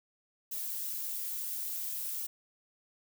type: noise with flanger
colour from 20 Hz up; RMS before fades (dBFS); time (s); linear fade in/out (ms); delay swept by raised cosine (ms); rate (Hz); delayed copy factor
violet; -37; 0.51-2.27; 10; 1.9 to 5.4; 0.58; -0.6
effects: none